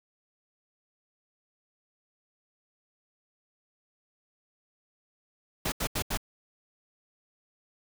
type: noise bursts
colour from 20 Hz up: pink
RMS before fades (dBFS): -30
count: 4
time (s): 5.65-6.174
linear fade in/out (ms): 5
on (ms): 71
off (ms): 80
effects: none